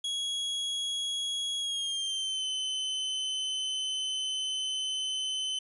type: tone with pitch glide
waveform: 40% pulse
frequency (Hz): 3322 to 3046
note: G#7 to F#7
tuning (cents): 0 to +50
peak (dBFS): -29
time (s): 0.04-5.59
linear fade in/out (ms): 5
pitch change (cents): -150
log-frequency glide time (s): 1.59-2.46
effects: resampled to 24000 Hz